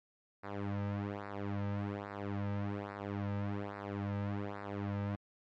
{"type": "tone with flanger", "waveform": "sawtooth", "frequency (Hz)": 101, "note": "G#2", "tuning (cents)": -48, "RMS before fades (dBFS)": -38, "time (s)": [0.43, 5.16], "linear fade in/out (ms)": 10, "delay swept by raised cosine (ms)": [0.31, 2.81], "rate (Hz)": 1.2, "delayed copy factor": -0.9, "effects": ["low-pass 2000 Hz 12 dB/octave", "MP3 64 kbps"]}